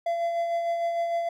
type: tone with tremolo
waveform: triangle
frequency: 680 Hz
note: F5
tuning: 46 cents flat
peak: -21 dBFS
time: 0.06-1.29 s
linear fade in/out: 5 ms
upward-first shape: sine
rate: 6.6 Hz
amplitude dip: 35%
effects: none